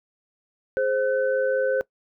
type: tone cluster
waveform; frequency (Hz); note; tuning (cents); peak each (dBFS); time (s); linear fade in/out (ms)
sine; 420 / 525 / 1514; G#4 / C5 / F#6; +19 / +6 / +39; -28 / -21 / -30; 0.77-1.81; 0
effects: noise-tail reverb RT60 0.1 s tail -21 dB re dry